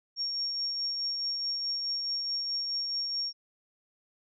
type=tone with tremolo; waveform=sine; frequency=5540 Hz; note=F8; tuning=15 cents flat; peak=-28 dBFS; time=0.16-3.33 s; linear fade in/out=50 ms; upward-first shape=triangle; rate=4.7 Hz; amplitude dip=35%; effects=none